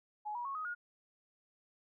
sine tone with pitch steps, 843 / 962.8 / 1099.6 / 1255.8 / 1434.2 Hz, G#5 / B5 / C#6 / D#6 / F6, +26 / -44 / -14 / +16 / +46 cents, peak -37 dBFS, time 0.25-0.75 s, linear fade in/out 20 ms, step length 100 ms, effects none

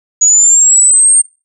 sine exponential sweep, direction up, 6770 to 8730 Hz, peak -4 dBFS, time 0.21-1.22 s, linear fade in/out 10 ms, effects noise-tail reverb RT60 0.3 s tail -24 dB re dry

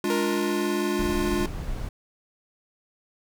square chord, D diminished, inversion second, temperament equal with one note detuned, 207.7 / 293.7 / 352.7 Hz, Ab3 / D4 / F4, 0 / 0 / +17 cents, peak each -30 / -30 / -27 dBFS, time 0.04-1.46 s, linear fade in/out 2 ms
sawtooth tone with exponential decay, 469.1 Hz, A#4, 11 cents sharp, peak -21 dBFS, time 0.1-1.48 s, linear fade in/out 1 ms, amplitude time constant 300 ms
brown noise, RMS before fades -31 dBFS, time 0.99-1.89 s, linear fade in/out 5 ms
effects none

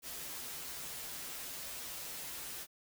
white noise with comb filter, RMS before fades -44 dBFS, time 0.02-2.67 s, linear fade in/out 50 ms, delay 9.6 ms, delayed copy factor -1, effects none

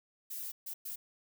violet noise bursts at uneven times, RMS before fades -41 dBFS, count 3, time 0.3-0.52 / 0.66-0.74 / 0.85-0.96 s, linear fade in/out 10 ms, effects none

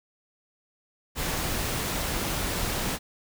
pink noise, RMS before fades -29 dBFS, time 1.15-2.99 s, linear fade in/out 50 ms, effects none

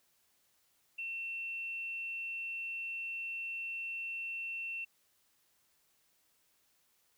sine tone, 2700 Hz, E7, 41 cents sharp, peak -37 dBFS, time 0.98-4.85 s, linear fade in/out 10 ms, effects white hiss -73 dBFS RMS until 7.17 s

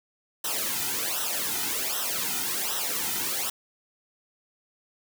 white noise with flanger, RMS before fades -29 dBFS, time 0.44-3.5 s, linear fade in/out 5 ms, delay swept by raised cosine 0.43 to 1.83 ms, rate 1.3 Hz, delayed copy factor -0.85, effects none

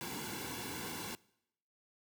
pink noise with comb filter, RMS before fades -42 dBFS, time 0.01-1.15 s, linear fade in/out 0 ms, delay 1.6 ms, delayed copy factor -0.7, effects noise-tail reverb RT60 0.8 s tail -23 dB re dry + high-pass 100 Hz 12 dB/octave

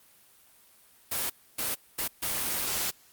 white noise bursts at uneven times, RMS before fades -30 dBFS, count 4, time 1.11-1.3 / 1.58-1.75 / 1.98-2.08 / 2.22-2.91 s, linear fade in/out 10 ms, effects white hiss -59 dBFS RMS until 3.12 s + Opus 32 kbps

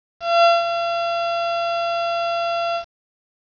35% pulse tone with ADSR envelope, 681 Hz, F5, 44 cents flat, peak -8 dBFS, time 0.2-2.85 s, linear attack 240 ms, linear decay 190 ms, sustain -10 dB, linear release 93 ms, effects resampled to 11025 Hz + 7-bit

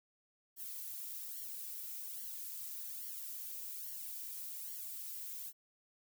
violet noise with flanger, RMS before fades -45 dBFS, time 0.56-5.53 s, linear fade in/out 50 ms, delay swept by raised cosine 0.79 to 2.79 ms, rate 1.2 Hz, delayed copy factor -0.95, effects none

